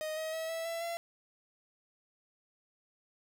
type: tone with pitch steps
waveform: 45% pulse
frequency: 622.3 / 633.2 / 644.2 / 655.5 / 667 / 678.6 Hz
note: D#5 / D#5 / E5 / E5 / E5 / F5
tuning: 0 / +30 / -40 / -10 / +20 / -50 cents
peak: -35 dBFS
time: 0.01-0.97 s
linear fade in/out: 0 ms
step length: 160 ms
effects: 11-bit